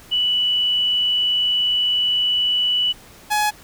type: tone pair in turn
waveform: sine / sawtooth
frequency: 2960 / 842.2 Hz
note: F#7 / G#5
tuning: 0 / +24 cents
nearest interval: octave + minor seventh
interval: 2176 cents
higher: first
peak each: -16 / -13 dBFS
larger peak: second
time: 0.11-2.93 / 3.3-3.51 s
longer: first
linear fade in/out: 20 ms
effects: pink hiss -45 dBFS RMS until 3.63 s